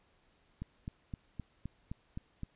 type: click train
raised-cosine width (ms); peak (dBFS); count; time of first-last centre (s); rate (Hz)
5; -27; 8; 0.62-2.433; 3.86
effects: pink hiss -70 dBFS RMS until 2.55 s + resampled to 8000 Hz